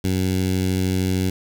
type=tone with notch filter; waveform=15% pulse; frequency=93.2 Hz; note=F#2; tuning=13 cents sharp; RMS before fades=-21 dBFS; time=0.04-1.3 s; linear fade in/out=5 ms; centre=1100 Hz; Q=0.57; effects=7-bit